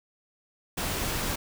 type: noise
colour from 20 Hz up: pink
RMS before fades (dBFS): -30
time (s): 0.77-1.36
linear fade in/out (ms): 10
effects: none